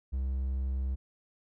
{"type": "tone", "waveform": "triangle", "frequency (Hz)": 65.8, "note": "C2", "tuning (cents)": 10, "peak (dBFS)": -27, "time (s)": [0.12, 0.96], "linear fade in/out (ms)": 20, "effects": []}